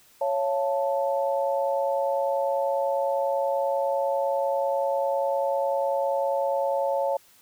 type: chord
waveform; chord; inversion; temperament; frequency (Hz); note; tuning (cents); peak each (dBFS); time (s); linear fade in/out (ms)
sine; Db augmented; none; equal with one note detuned; 554.4 / 684.5 / 880; Db5 / F5 / A5; 0 / -35 / 0; -24 / -30 / -29; 0.21-7.17; 5
effects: white hiss -57 dBFS RMS until 7.41 s